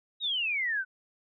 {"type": "exponential sweep", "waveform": "sine", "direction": "down", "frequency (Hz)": [3854, 1476], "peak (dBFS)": -27, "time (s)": [0.2, 0.85], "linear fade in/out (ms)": 50, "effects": []}